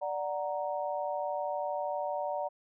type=chord; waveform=sine; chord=D augmented; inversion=none; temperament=equal; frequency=587.3 / 740 / 932.3 Hz; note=D5 / F#5 / A#5; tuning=0 / 0 / 0 cents; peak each=-34 / -36 / -37 dBFS; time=0.01-2.49 s; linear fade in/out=20 ms; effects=none